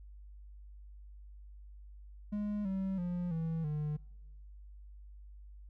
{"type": "tone with pitch steps", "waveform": "triangle", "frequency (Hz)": [207.7, 191.57, 176.68, 162.96, 150.3], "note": ["G#3", "G3", "F3", "E3", "D3"], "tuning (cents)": [0, -40, 20, -20, 40], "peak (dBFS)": -31, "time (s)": [2.32, 3.97], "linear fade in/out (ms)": 10, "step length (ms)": 330, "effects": ["noise-tail reverb RT60 1.0 s tail -24 dB re dry", "added 50 Hz sine -49 dBFS peak until 5.69 s"]}